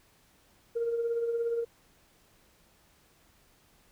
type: tone with tremolo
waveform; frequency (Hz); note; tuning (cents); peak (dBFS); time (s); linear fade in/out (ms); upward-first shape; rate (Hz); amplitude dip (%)
sine; 466.2; A#4; 0; -24; 0.75-1.65; 20; triangle; 17; 55
effects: tanh soft clip ceiling -23 dBFS + pink hiss -64 dBFS RMS until 3.91 s